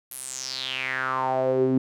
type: tone with band-pass filter sweep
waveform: sawtooth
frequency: 130.81 Hz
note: C3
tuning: in tune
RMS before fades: -26 dBFS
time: 0.11-1.78 s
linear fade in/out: 5 ms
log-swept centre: 12000 to 270 Hz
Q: 5.8
effects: none